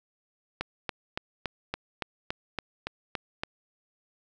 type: click train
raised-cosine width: 0.3 ms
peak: -14 dBFS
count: 11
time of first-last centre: 0.61-3.435 s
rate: 3.54 Hz
effects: none